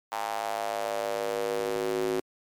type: tone with high-pass filter sweep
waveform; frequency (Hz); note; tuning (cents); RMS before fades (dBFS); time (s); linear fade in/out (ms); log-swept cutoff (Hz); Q
square; 53.3; G#1; +46; -30; 0.12-2.2; 0; 840 to 350; 4.2
effects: MP3 96 kbps